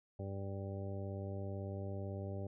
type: harmonic tone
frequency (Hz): 98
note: G2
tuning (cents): 0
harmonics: 1 / 2 / 3 / 4 / 5 / 6 / 8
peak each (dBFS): -41 / -48 / -52 / -49 / -53 / -49 / -57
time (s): 0.19-2.47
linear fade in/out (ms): 5
effects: none